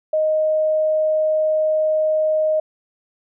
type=tone; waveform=sine; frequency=622.3 Hz; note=D#5; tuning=in tune; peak=-15 dBFS; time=0.13-2.6 s; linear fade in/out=5 ms; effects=none